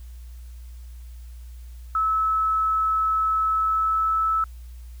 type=tone with pitch glide; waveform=sine; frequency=1300 to 1309 Hz; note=E6 to E6; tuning=-24 to -13 cents; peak=-19 dBFS; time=1.95-4.44 s; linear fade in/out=2 ms; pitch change=+11 cents; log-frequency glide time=3.47-4.28 s; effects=added 60 Hz sine -37 dBFS peak until 5 s + white hiss -58 dBFS RMS until 5 s